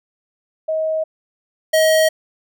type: tone pair in turn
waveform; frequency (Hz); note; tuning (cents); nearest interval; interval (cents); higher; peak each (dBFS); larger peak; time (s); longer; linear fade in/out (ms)
sine / square; 633 / 633; D#5 / D#5; +30 / +30; unison; 0; neither; -17 / -12; second; 0.68-1.04 / 1.73-2.09; neither; 10
effects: none